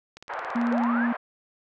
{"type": "click train", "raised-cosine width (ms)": 0.2, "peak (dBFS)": -25, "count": 13, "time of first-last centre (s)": [0.17, 0.837], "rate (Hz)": 18}
{"type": "band-pass noise", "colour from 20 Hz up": "pink", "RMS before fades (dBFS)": -33, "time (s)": [0.29, 1.17], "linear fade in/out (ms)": 10, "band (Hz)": [610, 1700], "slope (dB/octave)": 24}
{"type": "tone", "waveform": "sine", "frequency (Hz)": 237.1, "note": "A#3", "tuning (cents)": 30, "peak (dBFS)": -22, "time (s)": [0.55, 1.13], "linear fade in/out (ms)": 10}
{"type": "linear sweep", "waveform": "sine", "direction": "up", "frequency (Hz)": [440, 1796], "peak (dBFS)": -28, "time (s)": [0.71, 1.07], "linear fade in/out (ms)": 10}
{"effects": []}